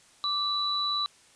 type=tone pair together; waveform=sine; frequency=1174.7 / 3951 Hz; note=D6 / B7; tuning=0 / 0 cents; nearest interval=octave + major sixth; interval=2100 cents; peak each=-31 / -27 dBFS; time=0.24-1.06 s; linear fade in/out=0 ms; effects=white hiss -58 dBFS RMS until 1.35 s + resampled to 22050 Hz